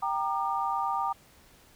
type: chord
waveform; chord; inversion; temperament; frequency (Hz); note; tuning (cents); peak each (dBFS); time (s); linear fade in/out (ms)
sine; G minor; none; equal with one note detuned; 784 / 932.3 / 1203.5; G5 / Bb5 / D6; 0 / 0 / +42; -31; 0.02-1.13; 10
effects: pink hiss -58 dBFS RMS until 1.75 s